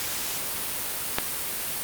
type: click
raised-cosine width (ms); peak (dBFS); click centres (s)
0.3; -5; 1.185
effects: white hiss -30 dBFS RMS until 1.83 s + Opus 48 kbps